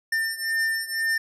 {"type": "beating tone pair", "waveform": "square", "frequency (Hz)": [1800, 1802], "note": ["A6", "A6"], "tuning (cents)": [39, 41], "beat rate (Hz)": 2, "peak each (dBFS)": [-26, -29], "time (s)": [0.12, 1.18], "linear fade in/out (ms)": 5, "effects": ["resampled to 32000 Hz"]}